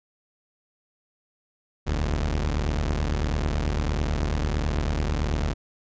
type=tone pair together; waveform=sawtooth; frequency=41.53 / 74 Hz; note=E1 / D2; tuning=+14 / +14 cents; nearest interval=minor seventh; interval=1000 cents; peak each=-22 dBFS; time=1.86-5.54 s; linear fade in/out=20 ms; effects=resampled to 16000 Hz